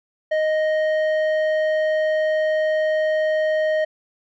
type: tone with low-pass filter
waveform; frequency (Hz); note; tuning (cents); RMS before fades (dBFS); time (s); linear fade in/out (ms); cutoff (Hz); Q
square; 622.3; D#5; 0; -20; 0.31-3.85; 10; 1800; 0.99
effects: none